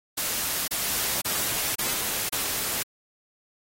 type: noise bursts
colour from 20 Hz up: white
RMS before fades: -27 dBFS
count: 5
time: 0.17-2.832 s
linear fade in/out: 10 ms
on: 510 ms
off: 28 ms
effects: AAC 48 kbps